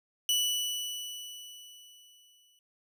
sawtooth tone with exponential decay, 2960 Hz, F#7, in tune, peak -21 dBFS, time 0.29-2.59 s, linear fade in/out 1 ms, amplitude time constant 500 ms, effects none

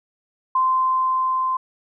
sine tone with level ramp, 1038 Hz, C6, 14 cents flat, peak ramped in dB -15 to -19 dBFS, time 0.55-1.57 s, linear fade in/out 5 ms, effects none

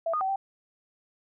sine tone with pitch steps, 663 / 1231 / 764 / 780 Hz, E5 / D#6 / G5 / G5, +10 / -19 / -45 / -9 cents, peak -25 dBFS, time 0.06-0.36 s, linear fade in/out 5 ms, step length 75 ms, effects none

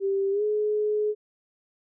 sine tone with pitch glide, 392 to 422.6 Hz, G4 to G#4, 0 to +30 cents, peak -22 dBFS, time 0-1.15 s, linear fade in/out 50 ms, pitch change +130 cents, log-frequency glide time 0.31-0.43 s, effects none

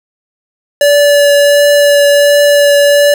square tone with vibrato, 576 Hz, D5, 34 cents flat, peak -5 dBFS, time 0.81-3.14 s, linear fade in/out 2 ms, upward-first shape triangle, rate 1.4 Hz, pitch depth 12 cents each way, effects none

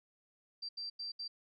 sine tone bursts at uneven times, 4699 Hz, D8, in tune, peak -39 dBFS, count 4, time 0.62-0.69 / 0.77-0.9 / 0.99-1.12 / 1.19-1.28 s, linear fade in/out 10 ms, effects none

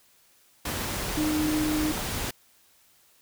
sine tone in noise, 306.5 Hz, D#4, 26 cents flat, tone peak -24 dBFS, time 1.17-1.92 s, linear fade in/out 5 ms, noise pink, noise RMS -31 dBFS, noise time 0.65-2.31 s, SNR +4 dB, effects white hiss -61 dBFS RMS until 3.21 s

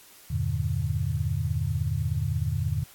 sine chord, E half-diminished seventh, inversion none, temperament just, 82.41 / 98.89 / 118.67 / 148.33 Hz, E2 / G2 / Bb2 / D3, 0 / +16 / +31 / +18 cents, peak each -30 dBFS, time 0.3-2.84 s, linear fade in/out 10 ms, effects white hiss -52 dBFS RMS until 2.94 s + AAC 64 kbps

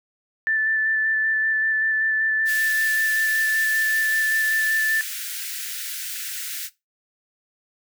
sine tone with vibrato, 1760 Hz, A6, in tune, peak -19 dBFS, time 0.47-5.01 s, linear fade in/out 0 ms, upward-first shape square, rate 5.2 Hz, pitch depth 10 cents each way
white high-pass noise, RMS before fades -31 dBFS, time 2.45-6.7 s, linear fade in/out 50 ms, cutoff 1400 Hz, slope 96 dB/octave
effects noise-tail reverb RT60 0.2 s tail -17 dB re dry

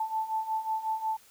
sine beating tone pair, 876 / 881.5 Hz, A5 / A5, -8 / +3 cents, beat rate 5.5 Hz, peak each -34 / -30 dBFS, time 0-1.17 s, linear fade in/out 5 ms, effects white hiss -58 dBFS RMS until 1.3 s

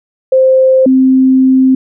sine tone pair in turn, 523 / 261.5 Hz, C5 / C4, -1 / -1 cents, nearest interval octave, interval 1200 cents, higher first, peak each -4 dBFS, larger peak neither, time 0.32-0.86 / 0.86-1.75 s, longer second, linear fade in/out 5 ms, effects none

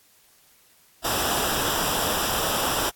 pink noise with comb filter, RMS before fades -25 dBFS, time 1.04-2.9 s, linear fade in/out 10 ms, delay 0.46 ms, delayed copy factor -0.7, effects white hiss -58 dBFS RMS until 2.95 s + AAC 64 kbps

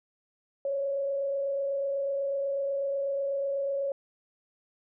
sine tone with frequency modulation, 554.4 Hz, C#5, in tune, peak -27 dBFS, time 0.65-3.92 s, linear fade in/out 2 ms, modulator 28.1 Hz, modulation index 0.34, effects none

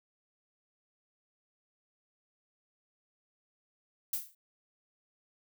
violet noise with exponential decay, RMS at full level -29 dBFS, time 4.13-4.35 s, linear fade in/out 5 ms, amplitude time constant 47 ms, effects none

